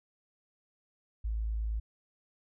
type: tone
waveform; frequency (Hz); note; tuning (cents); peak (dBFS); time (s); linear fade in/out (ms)
sine; 54.5; A1; -16; -30; 1.24-1.8; 10
effects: none